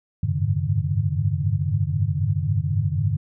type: tone cluster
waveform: sine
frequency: 91.1 / 101.7 / 105.6 / 137.9 / 152.3 Hz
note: F#2 / G#2 / G#2 / C#3 / D#3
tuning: -26 / -36 / +29 / -9 / -37 cents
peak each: -26 dBFS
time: 0.23-3.17 s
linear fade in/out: 5 ms
effects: none